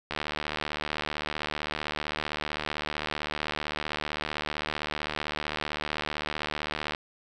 click train, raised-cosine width 0.3 ms, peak -14 dBFS, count 518, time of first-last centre 0.11-6.949 s, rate 75.6 Hz, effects none

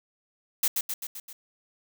blue noise with echo, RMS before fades -23 dBFS, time 0.63-0.68 s, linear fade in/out 5 ms, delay 130 ms, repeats 5, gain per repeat -4 dB, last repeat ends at 1.33 s, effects none

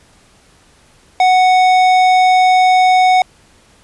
sine tone with tanh clipping, 740 Hz, F#5, in tune, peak -9 dBFS, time 1.2-3.22 s, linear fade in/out 2 ms, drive 14 dB, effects pink hiss -49 dBFS RMS until 3.83 s + resampled to 24000 Hz

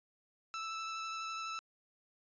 sawtooth tone with vibrato, 1318.5 Hz, E6, in tune, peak -35 dBFS, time 0.54-1.59 s, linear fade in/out 0 ms, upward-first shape sine, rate 12 Hz, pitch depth 10 cents each way, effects resampled to 16000 Hz

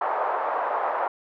white band-pass noise, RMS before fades -26 dBFS, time 0.01-1.08 s, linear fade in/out 5 ms, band 550 to 1100 Hz, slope 24 dB/octave, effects none

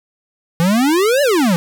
square exponential two-way sweep, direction up then down, 162.3 to 598 to 162.3 Hz, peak -12 dBFS, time 0.6-1.56 s, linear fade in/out 0 ms, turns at 1.22 s, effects none

